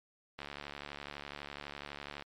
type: click train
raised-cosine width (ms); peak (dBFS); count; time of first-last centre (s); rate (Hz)
0.3; -26; 133; 0.39-2.223; 72
effects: MP3 64 kbps